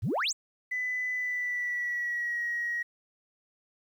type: exponential sweep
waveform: sine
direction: up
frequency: 82.41 to 8500 Hz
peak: -25 dBFS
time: 0.02-0.33 s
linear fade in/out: 20 ms
type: tone with pitch glide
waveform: sine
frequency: 2000 to 1897.6 Hz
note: B6 to A#6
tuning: +21 to +30 cents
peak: -28 dBFS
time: 0.71-2.83 s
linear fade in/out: 10 ms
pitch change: -91 cents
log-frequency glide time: 1.15-2.42 s
effects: tanh soft clip ceiling -23 dBFS + 10-bit